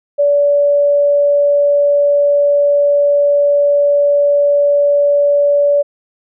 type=tone; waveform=sine; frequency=575 Hz; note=D5; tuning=37 cents flat; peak=-8 dBFS; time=0.18-5.83 s; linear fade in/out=20 ms; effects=none